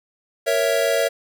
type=chord; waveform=square; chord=A# diminished; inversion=none; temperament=equal; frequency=466.2 / 554.4 / 659.3 Hz; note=A#4 / C#5 / E5; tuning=0 / 0 / 0 cents; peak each=-24 / -22 / -22 dBFS; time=0.46-1.09 s; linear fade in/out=20 ms; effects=none